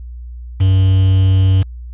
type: tone with quantisation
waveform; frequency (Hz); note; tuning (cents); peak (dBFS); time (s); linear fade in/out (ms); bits
triangle; 94.9; F#2; +44; -6; 0.6-1.63; 10; 5
effects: added 60 Hz sine -27 dBFS peak until 1.93 s + resampled to 8000 Hz